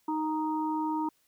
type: harmonic tone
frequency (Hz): 311.1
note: D#4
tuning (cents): 0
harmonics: 1 / 3 / 4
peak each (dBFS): -30 / -31 / -44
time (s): 0.08-1.09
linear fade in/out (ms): 5
effects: white hiss -70 dBFS RMS until 1.27 s